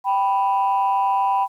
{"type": "tone pair together", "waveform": "sine", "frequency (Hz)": [784, 987.8], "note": ["G5", "B5"], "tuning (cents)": [0, 0], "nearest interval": "major third", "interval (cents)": 400, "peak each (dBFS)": -18, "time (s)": [0.04, 1.48], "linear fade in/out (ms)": 50, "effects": ["tanh soft clip ceiling -12 dBFS", "9-bit"]}